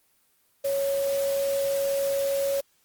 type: tone in noise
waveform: sine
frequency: 554.4 Hz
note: C#5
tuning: in tune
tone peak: -23 dBFS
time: 0.64-2.61 s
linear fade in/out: 10 ms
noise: white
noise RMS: -37 dBFS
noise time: 0.64-2.61 s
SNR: +11 dB
effects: white hiss -66 dBFS RMS until 2.84 s + Opus 24 kbps